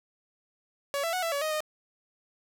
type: tone with pitch steps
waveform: sawtooth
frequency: 563 / 666 / 735 / 665 / 567 / 623 / 615 Hz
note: C#5 / E5 / F#5 / E5 / C#5 / D#5 / D#5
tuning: +27 / +18 / -12 / +15 / +39 / +2 / -20 cents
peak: -24 dBFS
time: 0.94-1.605 s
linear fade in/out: 0 ms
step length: 95 ms
effects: none